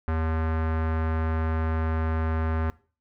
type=tone with low-pass filter; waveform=square; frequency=80.2 Hz; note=E2; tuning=47 cents flat; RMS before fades=-26 dBFS; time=0.08-2.7 s; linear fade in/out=0 ms; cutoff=1500 Hz; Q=2; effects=noise-tail reverb RT60 0.4 s tail -21 dB re dry